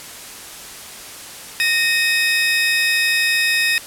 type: tone pair together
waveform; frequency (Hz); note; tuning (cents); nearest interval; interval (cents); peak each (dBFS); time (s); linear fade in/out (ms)
30% pulse; 1852 / 2537; A#6 / D#7; -12 / +33; perfect fourth; 545; -15; 1.6-3.78; 0
effects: white hiss -35 dBFS RMS until 3.86 s + low-pass 12000 Hz 12 dB/octave